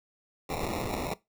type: noise with sample-and-hold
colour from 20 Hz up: blue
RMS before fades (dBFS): -33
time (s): 0.49-1.14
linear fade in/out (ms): 5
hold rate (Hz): 1575
effects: noise-tail reverb RT60 0.2 s tail -20 dB re dry